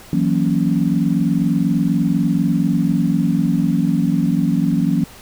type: chord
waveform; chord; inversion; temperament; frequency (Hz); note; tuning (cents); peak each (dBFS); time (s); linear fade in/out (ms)
sine; F# dominant seventh; third; equal; 164.81 / 185 / 233.1 / 277.2; E3 / F#3 / A#3 / C#4; 0 / 0 / 0 / 0; -19 / -19 / -20 / -20; 0.13-5.04; 2
effects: pink hiss -41 dBFS RMS until 5.21 s